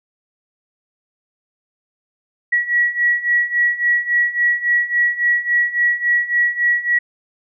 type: beating tone pair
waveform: sine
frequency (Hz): 1923 / 1926.6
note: B6 / B6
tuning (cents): -47 / -43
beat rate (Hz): 3.6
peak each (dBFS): -19 / -16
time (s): 2.52-6.99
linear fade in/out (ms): 10
effects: none